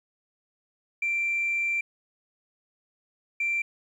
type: tone pair in turn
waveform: sine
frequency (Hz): 2355 / 2355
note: D7 / D7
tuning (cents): +4 / +4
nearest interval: unison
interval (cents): 0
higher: neither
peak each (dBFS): -23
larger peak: neither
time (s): 1.02-1.81 / 3.4-3.62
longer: first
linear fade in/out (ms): 5
effects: tanh soft clip ceiling -20 dBFS + 10-bit